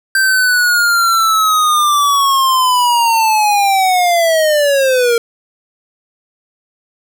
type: linear sweep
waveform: square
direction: down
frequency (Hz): 1568 to 460.7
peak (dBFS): -10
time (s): 0.15-5.18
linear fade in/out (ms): 2
effects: none